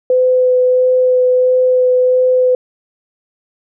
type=tone with vibrato; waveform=sine; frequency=506 Hz; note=B4; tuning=42 cents sharp; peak=-8 dBFS; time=0.1-2.55 s; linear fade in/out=2 ms; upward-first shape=sine; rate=1.5 Hz; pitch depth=9 cents each way; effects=none